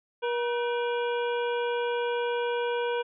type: harmonic tone with a mistuned harmonic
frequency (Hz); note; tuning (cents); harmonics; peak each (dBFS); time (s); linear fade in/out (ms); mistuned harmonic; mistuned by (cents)
478.2; A#4; +44; 1 / 2 / 3 / 5 / 6 / 7; -27 / -33 / -37 / -41 / -43 / -44; 0.22-3.03; 20; 3; +100
effects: none

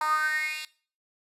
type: tone with high-pass filter sweep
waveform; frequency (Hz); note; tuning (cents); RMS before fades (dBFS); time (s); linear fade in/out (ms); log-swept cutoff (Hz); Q
10% pulse; 307.4; D#4; -21; -28; 0.01-0.65; 2; 1000 to 3100; 8.9
effects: noise-tail reverb RT60 0.4 s tail -18 dB re dry + resampled to 32000 Hz

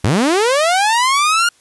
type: linear sweep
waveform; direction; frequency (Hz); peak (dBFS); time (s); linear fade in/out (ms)
sawtooth; up; 79.9 to 1432; -8; 0.04-1.49; 5
effects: white hiss -53 dBFS RMS until 1.6 s + resampled to 24000 Hz

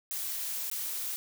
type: noise with dropouts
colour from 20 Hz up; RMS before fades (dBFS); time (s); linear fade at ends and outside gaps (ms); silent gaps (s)
blue; -35; 0.11-1.16; 0; 0.7-0.714
effects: none

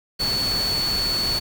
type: tone in noise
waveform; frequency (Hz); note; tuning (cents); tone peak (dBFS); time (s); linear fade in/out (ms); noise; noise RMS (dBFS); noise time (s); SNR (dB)
sine; 4435; C#8; 0; -21; 0.19-1.4; 20; pink; -29; 0.19-1.4; +5
effects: none

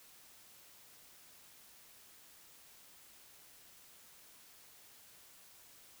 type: silence
effects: white hiss -60 dBFS RMS until 6 s

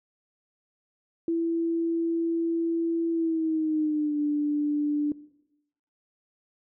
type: tone with pitch glide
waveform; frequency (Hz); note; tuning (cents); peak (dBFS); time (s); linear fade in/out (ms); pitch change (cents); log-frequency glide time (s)
sine; 332.8 to 294.8; E4 to D4; +17 to +7; -23; 1.28-5.12; 2; -210; 3.11-4.19
effects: noise-tail reverb RT60 0.9 s tail -19 dB re dry

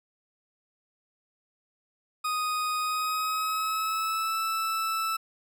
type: tone with pitch glide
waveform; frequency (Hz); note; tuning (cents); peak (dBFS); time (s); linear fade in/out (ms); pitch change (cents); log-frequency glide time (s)
40% pulse; 1244.5 to 1318.5; D#6 to E6; 0 to 0; -26; 2.24-5.17; 10; +100; 2.78-4.37
effects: none

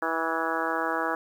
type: harmonic tone with a mistuned harmonic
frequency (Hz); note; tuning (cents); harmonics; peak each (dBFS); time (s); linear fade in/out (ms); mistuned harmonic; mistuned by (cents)
163; E3; -19; 2 / 3 / 4 / 5 / 6 / 7 / 8 / 9 / 10; -34 / -34 / -34 / -34 / -34 / -34 / -34 / -34 / -34; 0.02-1.15; 2; 10; +36
effects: 9-bit

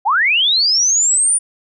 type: linear sweep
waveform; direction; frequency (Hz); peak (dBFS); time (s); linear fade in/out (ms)
sine; up; 723 to 9520; -11; 0.05-1.39; 20
effects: none

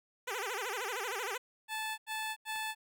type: tone with vibrato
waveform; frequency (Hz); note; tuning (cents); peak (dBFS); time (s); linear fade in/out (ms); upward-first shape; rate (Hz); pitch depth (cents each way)
10% pulse; 443.3; A4; +13; -27; 0.27-1.38; 10; sine; 13; 250
type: tone bursts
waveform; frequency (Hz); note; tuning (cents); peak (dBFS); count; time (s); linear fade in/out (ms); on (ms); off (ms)
15% pulse; 873; A5; -14; -29; 3; 1.68-2.75; 50; 300; 85
type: click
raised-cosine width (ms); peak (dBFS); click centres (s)
0.3; -36; 2.56
effects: none

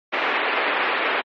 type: band-pass noise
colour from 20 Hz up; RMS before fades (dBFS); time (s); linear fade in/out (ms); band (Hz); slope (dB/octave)
white; -22; 0.12-1.22; 20; 320 to 2600; 24
effects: low-pass 4000 Hz 12 dB/octave + MP3 32 kbps

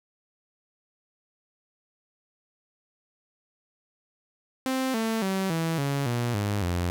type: tone with pitch steps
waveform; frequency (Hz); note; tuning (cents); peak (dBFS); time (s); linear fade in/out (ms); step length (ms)
sawtooth; 261.6 / 223.8 / 191.5 / 163.85 / 140.19 / 119.94 / 102.62 / 87.8; C4 / A3 / G3 / E3 / C#3 / A#2 / G#2 / F2; 0 / +30 / -40 / -10 / +20 / +50 / -20 / +10; -21; 4.66-6.9; 0; 280
effects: none

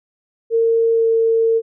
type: tone with pitch glide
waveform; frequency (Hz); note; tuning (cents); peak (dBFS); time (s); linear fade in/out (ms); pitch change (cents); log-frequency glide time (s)
sine; 456.8 to 453.4; A#4 to A#4; -35 to -48; -12; 0.5-1.62; 50; -13; 0.93-1.06
effects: none

